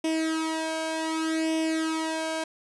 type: tone with flanger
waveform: sawtooth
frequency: 320 Hz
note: D#4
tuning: 49 cents sharp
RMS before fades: -28 dBFS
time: 0.04-2.44 s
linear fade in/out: 5 ms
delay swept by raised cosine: 0.35 to 1.3 ms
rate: 0.66 Hz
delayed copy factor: +0.8
effects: resampled to 24000 Hz